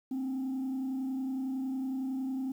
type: tone with frequency modulation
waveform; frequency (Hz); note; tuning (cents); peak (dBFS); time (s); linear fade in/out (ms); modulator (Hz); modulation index
sine; 263.2; C4; +10; -29; 0.11-2.52; 5; 30.9; 0.34
effects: tanh soft clip ceiling -30 dBFS + 10-bit